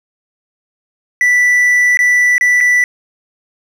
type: tone with dropouts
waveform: triangle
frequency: 1971 Hz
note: B6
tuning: 4 cents flat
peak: -6 dBFS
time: 1.21-2.84 s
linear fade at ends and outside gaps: 1 ms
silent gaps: 1.972-1.99 / 2.381-2.41 / 2.605-2.609 s
effects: none